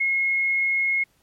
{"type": "tone", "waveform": "sine", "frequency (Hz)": 2163, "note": "C#7", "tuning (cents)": -43, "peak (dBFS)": -19, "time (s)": [0, 1.04], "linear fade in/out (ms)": 10, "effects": ["pink hiss -64 dBFS RMS until 1.22 s", "MP3 64 kbps"]}